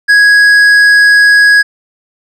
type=tone with tanh clipping; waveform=triangle; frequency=1661.2 Hz; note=G#6; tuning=in tune; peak=-4 dBFS; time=0.08-1.63 s; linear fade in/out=20 ms; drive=12 dB; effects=none